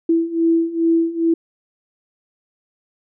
sine beating tone pair, 329.6 / 332 Hz, E4 / E4, 0 / +12 cents, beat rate 2.4 Hz, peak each -19 / -16 dBFS, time 0.09-1.34 s, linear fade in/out 5 ms, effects none

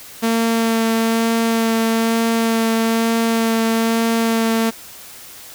sawtooth tone with vibrato, 227 Hz, A#3, 46 cents flat, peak -11 dBFS, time 0.22-4.71 s, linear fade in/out 20 ms, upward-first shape sine, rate 1.1 Hz, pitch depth 11 cents each way, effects white hiss -38 dBFS RMS until 5.54 s

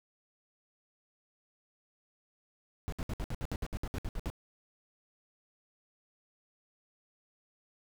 brown noise bursts, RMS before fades -35 dBFS, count 14, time 2.88-4.301 s, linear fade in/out 0 ms, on 43 ms, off 63 ms, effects none

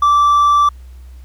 sine tone with hard clipping, 1166 Hz, D6, 13 cents flat, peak -9 dBFS, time 0.02-0.69 s, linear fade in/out 5 ms, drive 2 dB, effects added 63 Hz sine -33 dBFS peak until 1.24 s + pink hiss -54 dBFS RMS until 1.24 s

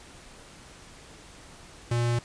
square tone, 119.1 Hz, A#2, 38 cents sharp, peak -24 dBFS, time 1.91-2.19 s, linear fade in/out 5 ms, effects pink hiss -49 dBFS RMS until 2.24 s + resampled to 22050 Hz

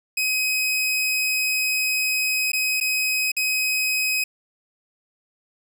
sawtooth tone with dropouts, 2528 Hz, D#7, 27 cents sharp, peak -17 dBFS, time 0.17-4.24 s, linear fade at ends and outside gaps 5 ms, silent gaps 2.519-2.532 / 2.802-2.81 / 3.318-3.366 s, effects none

